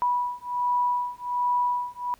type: beating tone pair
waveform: sine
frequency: 979 / 980.3 Hz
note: B5 / B5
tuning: -15 / -13 cents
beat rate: 1.3 Hz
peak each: -26 / -26 dBFS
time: 0.02-2.14 s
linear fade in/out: 0 ms
effects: pink hiss -59 dBFS RMS until 2.19 s